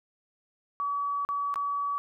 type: tone with dropouts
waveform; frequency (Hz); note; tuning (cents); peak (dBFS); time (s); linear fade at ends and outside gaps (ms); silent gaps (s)
sine; 1140; C#6; +48; -27; 0.8-1.98; 0; 1.25-1.289 / 1.541-1.558
effects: none